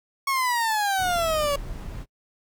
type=exponential sweep; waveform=30% pulse; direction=down; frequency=1108.7 to 560 Hz; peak=-19 dBFS; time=0.27-1.56 s; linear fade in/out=5 ms
type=noise; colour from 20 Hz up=brown; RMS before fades=-35 dBFS; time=0.97-2.06 s; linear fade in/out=50 ms
effects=noise-tail reverb RT60 0.1 s tail -25 dB re dry